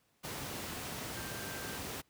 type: tone in noise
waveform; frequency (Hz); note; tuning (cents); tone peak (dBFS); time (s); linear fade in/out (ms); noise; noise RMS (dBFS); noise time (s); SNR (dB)
sine; 1574; G6; +7; -48; 1.15-1.79; 20; pink; -41; 0.23-2.02; -10
effects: pink hiss -73 dBFS RMS until 2.09 s + high-pass 80 Hz 12 dB/octave